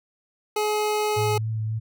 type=tone; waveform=25% pulse; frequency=423.2 Hz; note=G#4; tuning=33 cents sharp; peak=-18 dBFS; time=0.56-1.38 s; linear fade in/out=5 ms
type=tone with vibrato; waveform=sine; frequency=110 Hz; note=A2; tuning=in tune; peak=-24 dBFS; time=1.16-1.8 s; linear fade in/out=20 ms; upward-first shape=sine; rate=3.7 Hz; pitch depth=17 cents each way
effects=none